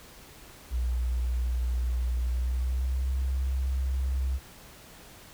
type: tone with pitch glide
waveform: sine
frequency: 60.9 to 65.65 Hz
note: B1 to C2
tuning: -24 to +6 cents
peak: -25 dBFS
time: 0.7-4.4 s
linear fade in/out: 50 ms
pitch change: +130 cents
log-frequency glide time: 2.23-3.16 s
effects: pink hiss -50 dBFS RMS until 5.33 s